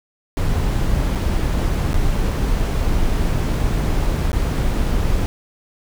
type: noise with dropouts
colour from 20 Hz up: brown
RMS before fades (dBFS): -18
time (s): 0.37-5.26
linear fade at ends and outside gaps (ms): 0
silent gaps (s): 0.487-0.491 / 1.15-1.156 / 1.931-1.943 / 4.317-4.33
effects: none